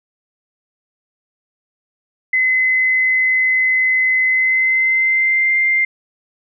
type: tone with pitch glide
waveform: sine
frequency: 2038 to 2097 Hz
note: C7 to C7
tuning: -46 to +3 cents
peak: -12 dBFS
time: 2.33-5.85 s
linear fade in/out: 5 ms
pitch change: +49 cents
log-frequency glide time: 4.27-5.58 s
effects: none